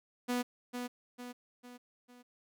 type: tone with echo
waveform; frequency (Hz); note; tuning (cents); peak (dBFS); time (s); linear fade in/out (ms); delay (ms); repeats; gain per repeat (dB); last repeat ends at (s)
sawtooth; 245.9; B3; -7; -27; 0.28-0.43; 20; 450; 4; -6; 2.23
effects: none